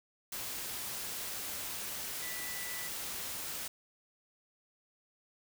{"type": "tone in noise", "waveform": "sine", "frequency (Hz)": 1975.5, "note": "B6", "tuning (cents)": 0, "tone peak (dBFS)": -44, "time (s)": [2.22, 2.88], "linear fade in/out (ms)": 5, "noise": "white", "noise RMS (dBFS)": -40, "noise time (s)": [0.32, 3.68], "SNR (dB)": -7, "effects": []}